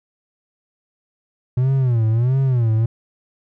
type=tone with vibrato; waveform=triangle; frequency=122.1 Hz; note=B2; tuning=19 cents flat; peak=-12 dBFS; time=1.57-2.86 s; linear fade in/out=5 ms; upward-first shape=sine; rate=1.5 Hz; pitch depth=180 cents each way; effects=none